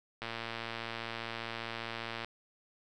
click train, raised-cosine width 0.3 ms, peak -22 dBFS, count 234, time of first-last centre 0.22-2.246 s, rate 115 Hz, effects none

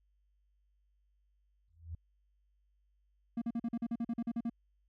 sine tone with exponential growth, 82.41 Hz, E2, in tune, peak -36 dBFS, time 1.68-1.95 s, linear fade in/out 5 ms, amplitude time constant 58 ms
triangle tone bursts, 233.1 Hz, A#3, in tune, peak -30 dBFS, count 13, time 3.37-4.497 s, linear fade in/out 5 ms, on 47 ms, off 43 ms
effects added 50 Hz sine -70 dBFS peak until 4.88 s

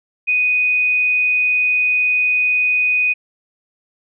sine tone, 2489 Hz, D#7, in tune, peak -13 dBFS, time 0.27-3.14 s, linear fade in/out 20 ms, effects none

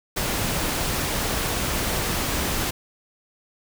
pink noise, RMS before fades -25 dBFS, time 0.16-2.71 s, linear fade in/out 10 ms, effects none

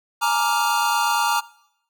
square chord, Bb dominant seventh, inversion third, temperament equal with one note detuned, 843.7 / 932.3 / 1174.7 / 1396.9 Hz, Ab5 / Bb5 / D6 / F6, +27 / 0 / 0 / 0 cents, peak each -26 / -22 / -26 / -26 dBFS, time 0.21-1.41 s, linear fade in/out 20 ms, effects noise-tail reverb RT60 0.8 s tail -21 dB re dry

